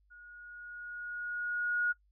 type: tone with level ramp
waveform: sine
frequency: 1445 Hz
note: F#6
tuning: 41 cents flat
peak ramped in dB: -51 to -26 dBFS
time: 0.1-1.93 s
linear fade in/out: 20 ms
effects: noise-tail reverb RT60 0.1 s tail -22 dB re dry + added 50 Hz sine -66 dBFS peak until 2.11 s